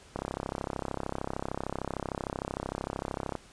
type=click train; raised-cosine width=1 ms; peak=-18 dBFS; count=107; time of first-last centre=0.16-3.353 s; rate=33.2 Hz; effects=pink hiss -55 dBFS RMS until 3.52 s + resampled to 22050 Hz